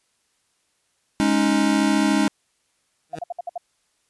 square chord, Ab suspended fourth, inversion none, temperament equal, 207.7 / 277.2 / 311.1 Hz, Ab3 / Db4 / Eb4, 0 / 0 / 0 cents, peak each -22 dBFS, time 1.2-2.28 s, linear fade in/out 0 ms
15% pulse tone with exponential growth, 158.7 Hz, D#3, 35 cents sharp, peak -23 dBFS, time 3.09-3.19 s, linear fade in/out 5 ms, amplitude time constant 20 ms
sine tone bursts, 698.5 Hz, F5, in tune, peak -25 dBFS, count 6, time 3.13-3.579 s, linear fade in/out 5 ms, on 24 ms, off 61 ms
effects white hiss -68 dBFS RMS until 4.09 s + resampled to 24000 Hz

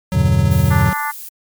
square tone with tremolo, 185 Hz, F#3, in tune, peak -19 dBFS, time 0.12-0.93 s, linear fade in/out 0 ms, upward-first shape square, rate 15 Hz, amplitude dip 25%
triangle chord, E minor seventh, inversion none, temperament equal, 82.41 / 98 / 123.47 / 146.83 Hz, E2 / G2 / B2 / D3, 0 / 0 / 0 / 0 cents, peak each -15 dBFS, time 0.13-0.91 s, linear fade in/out 20 ms
violet noise, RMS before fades -31 dBFS, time 0.51-1.29 s, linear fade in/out 5 ms
harmonic tone, 293.7 Hz, D4, in tune, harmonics 3 / 4 / 5 / 6 / 7, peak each -22 / -24 / -26 / -28 / -29 dBFS, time 0.7-1.12 s, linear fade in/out 20 ms
effects MP3 96 kbps

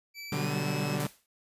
25% pulse tone with pitch glide, 2314 to 2582 Hz, D7 to E7, -26 to -37 cents, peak -36 dBFS, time 0.14-0.99 s, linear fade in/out 50 ms, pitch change +189 cents, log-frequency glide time 0.29-0.56 s
sawtooth chord, G major seventh, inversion first, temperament equal with one note detuned, 123.47 / 146.83 / 188.01 / 196 Hz, B2 / D3 / F#3 / G3, 0 / 0 / +28 / 0 cents, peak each -33 / -27 / -32 / -33 dBFS, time 0.32-1.07 s, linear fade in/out 5 ms
white noise with exponential decay, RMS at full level -37 dBFS, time 1-1.26 s, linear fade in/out 1 ms, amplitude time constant 56 ms
effects noise-tail reverb RT60 0.1 s tail -25 dB re dry + resampled to 32000 Hz

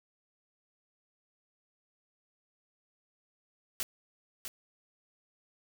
white noise with echo, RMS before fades -34 dBFS, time 3.8-3.83 s, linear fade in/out 0 ms, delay 650 ms, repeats 1, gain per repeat -7 dB, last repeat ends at 4.48 s, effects none

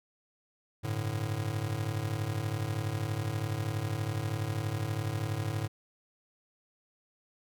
square chord, G suspended second, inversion none, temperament just, 98 / 110.25 / 147 Hz, G2 / A2 / D3, 0 / +4 / +2 cents, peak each -38 / -34 / -38 dBFS, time 0.83-5.68 s, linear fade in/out 20 ms, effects none

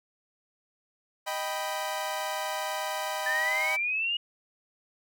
sawtooth chord, Eb augmented, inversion none, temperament equal, 622.3 / 784 / 987.8 Hz, Eb5 / G5 / B5, 0 / 0 / 0 cents, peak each -31 dBFS, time 1.26-3.77 s, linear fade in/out 20 ms
sine exponential sweep, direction up, 1755 to 2895 Hz, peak -26 dBFS, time 3.26-4.17 s, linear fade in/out 5 ms
effects none

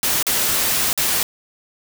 white noise with dropouts, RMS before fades -19 dBFS, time 0.03-1.23 s, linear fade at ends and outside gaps 1 ms, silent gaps 0.227-0.267 / 0.93-0.976 s, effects none

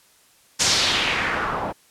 white noise with low-pass filter sweep, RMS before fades -22 dBFS, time 0.59-1.73 s, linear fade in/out 20 ms, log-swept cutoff 6800 to 750 Hz, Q 2, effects white hiss -56 dBFS RMS until 1.9 s + low-pass 12000 Hz 12 dB/octave

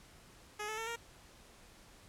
10% pulse tone with pitch steps, 420 / 434.8 / 450.1 / 466 Hz, G#4 / A4 / A4 / A#4, +19 / -21 / +39 / -1 cents, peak -30 dBFS, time 0.59-0.962 s, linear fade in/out 10 ms, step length 93 ms, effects pink hiss -59 dBFS RMS until 2.08 s + low-pass 11000 Hz 12 dB/octave

